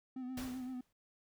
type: tone with vibrato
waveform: triangle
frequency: 254.8 Hz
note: C4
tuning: 46 cents flat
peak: -38 dBFS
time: 0.16-0.81 s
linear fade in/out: 5 ms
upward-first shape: sine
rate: 7.8 Hz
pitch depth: 42 cents each way
type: noise with exponential decay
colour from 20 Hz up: pink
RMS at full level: -43 dBFS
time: 0.37-0.93 s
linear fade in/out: 5 ms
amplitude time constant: 120 ms
effects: none